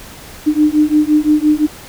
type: beating tone pair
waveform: sine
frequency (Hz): 299.8 / 305.6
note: D4 / D#4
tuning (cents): +36 / -31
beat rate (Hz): 5.8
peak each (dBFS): -12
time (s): 0.46-1.67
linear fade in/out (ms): 20
effects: pink hiss -35 dBFS RMS until 1.88 s